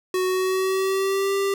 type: tone with pitch glide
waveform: square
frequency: 370 to 394.3 Hz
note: F#4 to G4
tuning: 0 to +10 cents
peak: -21 dBFS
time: 0.14-1.54 s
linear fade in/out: 2 ms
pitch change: +110 cents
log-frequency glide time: 0.25-1.34 s
effects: none